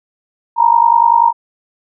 sine tone with amplitude modulation, 936 Hz, A#5, 7 cents sharp, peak -3 dBFS, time 0.56-1.33 s, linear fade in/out 50 ms, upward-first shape sine, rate 50.3 Hz, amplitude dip 85%, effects none

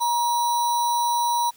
sine tone with sample-and-hold, 950 Hz, A#5, 33 cents sharp, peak -19 dBFS, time 0-1.51 s, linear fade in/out 20 ms, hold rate 4900 Hz, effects white hiss -54 dBFS RMS until 1.56 s

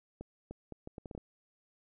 accelerating click train, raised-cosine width 2 ms, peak -30 dBFS, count 9, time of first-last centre 0.21-1.178 s, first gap 300 ms, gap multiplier 0.71, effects none

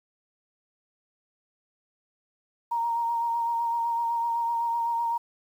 sine tone with vibrato, 932.3 Hz, A#5, in tune, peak -24 dBFS, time 2.71-5.18 s, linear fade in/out 10 ms, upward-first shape sine, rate 7.9 Hz, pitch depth 20 cents each way, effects 9-bit

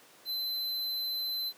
square tone, 4057 Hz, B7, 46 cents sharp, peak -32 dBFS, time 0.25-1.53 s, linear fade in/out 50 ms, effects pink hiss -57 dBFS RMS until 1.57 s + high-pass 300 Hz 12 dB/octave

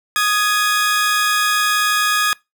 sawtooth tone pair together, 1239.9 / 1673 Hz, D#6 / G#6, -6 / +12 cents, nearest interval perfect fourth, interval 518 cents, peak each -14 dBFS, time 0.16-2.33 s, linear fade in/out 0 ms, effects noise-tail reverb RT60 0.2 s tail -23 dB re dry

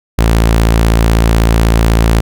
sawtooth tone, 56.1 Hz, A1, 34 cents sharp, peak -3 dBFS, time 0.18-2.21 s, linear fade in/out 10 ms, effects none

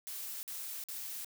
blue noise bursts, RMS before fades -42 dBFS, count 3, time 0.07-1.246 s, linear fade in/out 0 ms, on 360 ms, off 48 ms, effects none

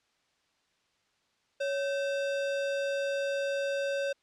sine tone with sample-and-hold, 557 Hz, C#5, 8 cents sharp, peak -28 dBFS, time 1.6-4.13 s, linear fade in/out 10 ms, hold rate 2100 Hz, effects white hiss -72 dBFS RMS until 4.22 s + low-pass 5000 Hz 12 dB/octave

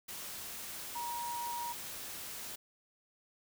sine tone in noise, 950 Hz, A#5, 33 cents sharp, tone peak -37 dBFS, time 0.95-1.73 s, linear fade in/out 10 ms, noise white, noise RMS -44 dBFS, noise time 0.08-2.56 s, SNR +4 dB, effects none

